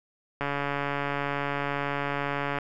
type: click train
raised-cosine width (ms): 0.5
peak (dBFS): -14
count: 310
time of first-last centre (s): 0.41-2.586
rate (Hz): 142
effects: none